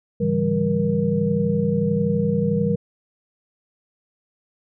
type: tone cluster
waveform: sine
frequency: 106.7 / 145.2 / 166.7 / 198.2 / 473.4 Hz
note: G#2 / D3 / E3 / G3 / A#4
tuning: +47 / -19 / +20 / +19 / +27 cents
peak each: -29 / -28 / -23 / -22 / -23 dBFS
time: 0.2-2.76 s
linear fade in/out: 10 ms
effects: none